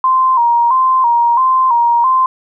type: tone with vibrato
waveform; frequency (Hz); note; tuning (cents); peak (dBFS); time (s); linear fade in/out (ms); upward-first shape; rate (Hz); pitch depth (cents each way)
sine; 990; B5; +4; -8; 0.04-2.26; 2; square; 1.5; 85
effects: none